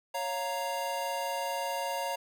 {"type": "chord", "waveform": "square", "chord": "Bb minor", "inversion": "first", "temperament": "equal", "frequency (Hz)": [554.4, 698.5, 932.3], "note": ["Db5", "F5", "Bb5"], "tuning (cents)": [0, 0, 0], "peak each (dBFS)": [-37, -38, -35], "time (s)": [0.14, 2.16], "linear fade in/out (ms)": 10, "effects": []}